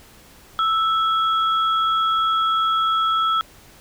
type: tone pair together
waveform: sine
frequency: 1318.5 / 3322 Hz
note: E6 / G#7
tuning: 0 / 0 cents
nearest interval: octave + major third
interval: 1600 cents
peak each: -17 / -26 dBFS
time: 0.59-3.41 s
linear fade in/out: 0 ms
effects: pink hiss -48 dBFS RMS until 3.8 s